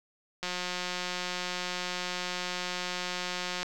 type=click train; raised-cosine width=0.2 ms; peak=-16 dBFS; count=577; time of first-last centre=0.43-3.63 s; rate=180 Hz; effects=none